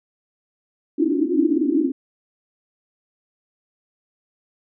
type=band-pass noise; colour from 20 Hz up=pink; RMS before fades=-19 dBFS; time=0.98-1.92 s; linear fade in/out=20 ms; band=260 to 350 Hz; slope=96 dB/octave; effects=none